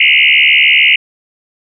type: tone with frequency modulation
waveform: sine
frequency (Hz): 2497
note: D#7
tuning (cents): +6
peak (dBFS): -5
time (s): 0-0.96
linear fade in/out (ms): 5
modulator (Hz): 73.5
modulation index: 5.9
effects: none